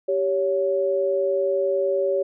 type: tone pair together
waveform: sine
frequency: 390.6 / 560 Hz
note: G4 / C#5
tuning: -6 / +18 cents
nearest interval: tritone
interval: 624 cents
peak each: -23 / -21 dBFS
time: 0.08-2.23 s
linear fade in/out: 10 ms
effects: none